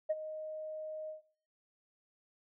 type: tone with ADSR envelope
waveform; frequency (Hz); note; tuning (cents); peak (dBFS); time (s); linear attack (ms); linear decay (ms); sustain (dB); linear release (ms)
sine; 622.3; D#5; 0; -26; 0.09-1.22; 15; 35; -13; 130
effects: noise-tail reverb RT60 0.5 s tail -19 dB re dry + tanh soft clip ceiling -24 dBFS